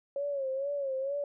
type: tone with vibrato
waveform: sine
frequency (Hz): 550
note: C#5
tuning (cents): -14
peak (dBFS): -30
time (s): 0.16-1.24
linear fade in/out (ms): 2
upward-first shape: sine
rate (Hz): 2.2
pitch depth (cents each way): 79
effects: none